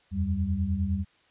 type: tone cluster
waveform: sine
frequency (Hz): 80.1 / 89.9 / 195.8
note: E2 / F#2 / G3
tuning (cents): -49 / -49 / -2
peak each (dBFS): -29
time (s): 0.11-1.05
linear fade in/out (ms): 50
effects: white hiss -63 dBFS RMS until 1.3 s + resampled to 8000 Hz